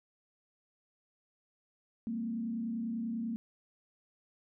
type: tone with frequency modulation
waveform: sine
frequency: 228.3 Hz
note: A#3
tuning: 36 cents flat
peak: -33 dBFS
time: 2.07-3.36 s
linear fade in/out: 0 ms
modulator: 30.1 Hz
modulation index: 0.64
effects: none